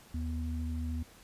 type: tone pair together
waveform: sine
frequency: 76.79 / 243.8 Hz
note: D#2 / B3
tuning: -22 / -22 cents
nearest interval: octave + minor sixth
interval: 2000 cents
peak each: -33 / -39 dBFS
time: 0.14-1.03 s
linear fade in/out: 5 ms
effects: pink hiss -57 dBFS RMS until 1.23 s + resampled to 32000 Hz